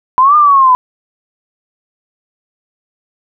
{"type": "exponential two-way sweep", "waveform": "sine", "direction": "up then down", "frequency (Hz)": [995, 1220, 995], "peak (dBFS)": -4, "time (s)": [0.18, 0.75], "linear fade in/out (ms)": 0, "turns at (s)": 0.36, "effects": []}